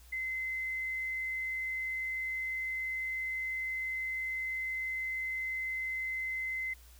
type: tone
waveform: sine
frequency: 2057 Hz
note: C7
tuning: 30 cents flat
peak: -33 dBFS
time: 0.12-6.74 s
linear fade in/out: 10 ms
effects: added 60 Hz sine -54 dBFS peak until 6.99 s + white hiss -61 dBFS RMS until 6.99 s